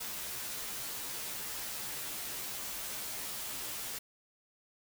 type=noise with comb filter; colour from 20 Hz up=white; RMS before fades=-40 dBFS; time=0-3.99 s; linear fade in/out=10 ms; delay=12 ms; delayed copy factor=-0.95; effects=none